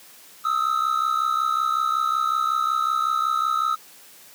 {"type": "tone pair together", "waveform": "triangle", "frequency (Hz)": [1255, 1320.4], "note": ["D#6", "E6"], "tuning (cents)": [15, 2], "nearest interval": "minor second", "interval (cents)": 87, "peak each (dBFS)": [-21, -21], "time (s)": [0.44, 3.76], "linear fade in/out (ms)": 20, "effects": ["white hiss -48 dBFS RMS until 4.34 s", "high-pass 150 Hz 12 dB/octave"]}